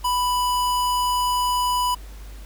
square tone, 990 Hz, B5, 4 cents sharp, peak -20 dBFS, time 0.04-1.95 s, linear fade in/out 10 ms, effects added 50 Hz sine -36 dBFS peak until 2.45 s + pink hiss -48 dBFS RMS until 2.45 s

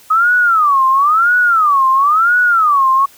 sine tone with vibrato, 1244.5 Hz, D#6, in tune, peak -8 dBFS, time 0.1-3.06 s, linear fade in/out 10 ms, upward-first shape sine, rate 0.98 Hz, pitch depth 290 cents each way, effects white hiss -44 dBFS RMS until 3.17 s

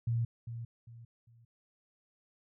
sine tone with echo, 116.54 Hz, A#2, in tune, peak -28 dBFS, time 0.07-0.25 s, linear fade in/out 5 ms, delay 400 ms, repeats 3, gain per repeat -10 dB, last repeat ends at 1.45 s, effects none

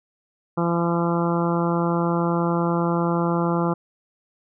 harmonic tone, 170.4 Hz, F3, 42 cents flat, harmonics 1 / 2 / 3 / 4 / 5 / 6 / 7 / 8, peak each -22 / -25 / -28 / -32 / -30 / -31 / -31 / -34 dBFS, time 0.57-3.74 s, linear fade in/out 10 ms, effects none

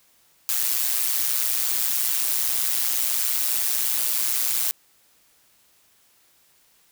blue noise with amplitude modulation, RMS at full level -20 dBFS, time 0.49-4.71 s, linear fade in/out 0 ms, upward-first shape sine, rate 120 Hz, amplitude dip 75%, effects white hiss -60 dBFS RMS until 6.91 s

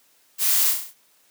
blue noise with echo, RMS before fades -21 dBFS, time 0.38-0.74 s, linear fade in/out 50 ms, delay 34 ms, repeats 6, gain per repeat -4 dB, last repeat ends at 0.944 s, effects white hiss -60 dBFS RMS until 1.3 s + high-pass 150 Hz 12 dB/octave

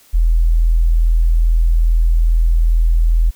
sine tone, 41.2 Hz, E1, in tune, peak -9 dBFS, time 0.13-3.31 s, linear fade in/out 20 ms, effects white hiss -49 dBFS RMS until 3.35 s

